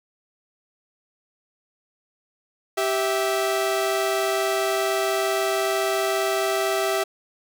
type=tone pair together; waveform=sawtooth; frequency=389.7 / 655.4 Hz; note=G4 / E5; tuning=-10 / -10 cents; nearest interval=major sixth; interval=900 cents; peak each=-20 dBFS; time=2.77-7.04 s; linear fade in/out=10 ms; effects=none